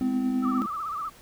triangle tone, 256.9 Hz, C4, 32 cents flat, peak -22 dBFS, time 0.01-0.62 s, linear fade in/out 0 ms
sine chord, E major, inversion first, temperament just, 206 / 247.2 / 329.6 Hz, G#3 / B3 / E4, -14 / +2 / 0 cents, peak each -32 / -37 / -37 dBFS, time 0.02-0.66 s, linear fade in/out 0 ms
sine tone with vibrato, 1232 Hz, D#6, 17 cents flat, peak -29 dBFS, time 0.42-1.1 s, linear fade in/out 20 ms, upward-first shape sine, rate 16 Hz, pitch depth 120 cents each way
effects pink hiss -52 dBFS RMS until 1.21 s

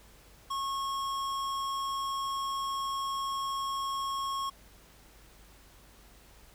sine tone with hard clipping, 1092 Hz, C#6, 26 cents flat, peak -33 dBFS, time 0.5-4.5 s, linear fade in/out 10 ms, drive 15 dB, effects added 50 Hz sine -58 dBFS peak until 6.54 s + pink hiss -58 dBFS RMS until 6.54 s

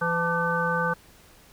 harmonic tone with a mistuned harmonic, 168.5 Hz, E3, 38 cents sharp, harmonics 1 / 3 / 5 / 7 / 9, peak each -30 / -29 / -30 / -29 / -27 dBFS, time 0.01-0.94 s, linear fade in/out 10 ms, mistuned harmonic 5, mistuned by +83 cents, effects pink hiss -54 dBFS RMS until 1.52 s

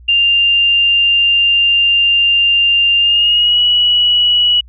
sine tone with pitch glide, 2794 to 2930 Hz, F7 to F#7, 0 to -18 cents, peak -8 dBFS, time 0.08-4.61 s, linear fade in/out 10 ms, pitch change +82 cents, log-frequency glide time 2.98-3.62 s, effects added 60 Hz sine -36 dBFS peak until 4.68 s

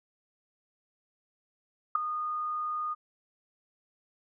sine tone with ADSR envelope, 1228 Hz, D#6, 23 cents flat, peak -17 dBFS, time 1.95-2.95 s, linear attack 6 ms, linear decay 4 ms, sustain -13 dB, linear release 25 ms, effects none

